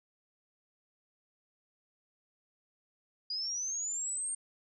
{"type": "linear sweep", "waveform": "sine", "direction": "up", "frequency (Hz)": [4837, 8760], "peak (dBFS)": -33, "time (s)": [3.3, 4.35], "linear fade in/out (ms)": 5, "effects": []}